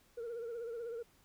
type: tone with vibrato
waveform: sine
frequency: 466.2 Hz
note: A#4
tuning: in tune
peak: -37 dBFS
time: 0.17-1.03 s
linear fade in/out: 10 ms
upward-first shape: sine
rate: 16 Hz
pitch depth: 61 cents each way
effects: tanh soft clip ceiling -38 dBFS + pink hiss -68 dBFS RMS until 1.24 s